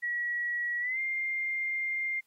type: tone with pitch glide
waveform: sine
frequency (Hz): 1922 to 2108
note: B6 to C7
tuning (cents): -48 to +12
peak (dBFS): -29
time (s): 0.02-2.21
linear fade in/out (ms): 20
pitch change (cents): +160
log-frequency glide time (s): 0.8-0.99
effects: white hiss -73 dBFS RMS until 2.26 s + AAC 48 kbps